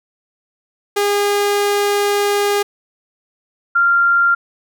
sawtooth / sine tone pair in turn, 407.6 / 1388.5 Hz, G#4 / F6, -32 / -10 cents, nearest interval octave + major sixth, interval 2122 cents, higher second, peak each -10 dBFS, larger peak neither, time 0.96-2.63 / 3.75-4.35 s, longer first, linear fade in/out 10 ms, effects none

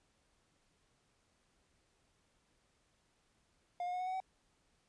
triangle tone with pitch steps, 708 / 717.5 / 727.1 / 736.8 / 746.6 / 756.6 Hz, F5 / F5 / F#5 / F#5 / F#5 / F#5, +23 / +47 / -30 / -7 / +15 / +38 cents, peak -34 dBFS, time 3.8-4.202 s, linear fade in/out 2 ms, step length 67 ms, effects pink hiss -75 dBFS RMS until 4.88 s + resampled to 22050 Hz

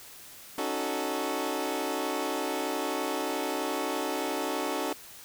20% pulse chord, D# half-diminished seventh, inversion third, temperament equal with one note detuned, 277.2 / 308.8 / 370 / 440 Hz, C#4 / D#4 / F#4 / A4, 0 / -13 / 0 / 0 cents, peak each -30 dBFS, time 0.58-4.93 s, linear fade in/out 2 ms, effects white hiss -48 dBFS RMS until 5.24 s

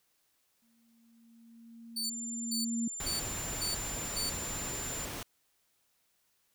sine tone with exponential growth, 230.4 Hz, A#3, 20 cents flat, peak -29 dBFS, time 0.62-2.88 s, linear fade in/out 5 ms, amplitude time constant 490 ms
sawtooth tone bursts, 4538 Hz, C#8, 40 cents sharp, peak -30 dBFS, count 5, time 1.96-4.3 s, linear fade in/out 10 ms, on 140 ms, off 410 ms
sine tone, 7190 Hz, A8, 36 cents sharp, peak -38 dBFS, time 2.04-5.05 s, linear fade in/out 0 ms
pink noise, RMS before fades -40 dBFS, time 3-5.23 s, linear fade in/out 2 ms
effects white hiss -74 dBFS RMS until 6.54 s

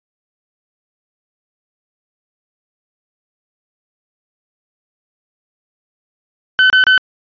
35% pulse tone bursts, 1518 Hz, F#6, 44 cents sharp, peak -5 dBFS, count 3, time 6.59-6.978 s, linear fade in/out 0 ms, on 110 ms, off 29 ms, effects resampled to 11025 Hz

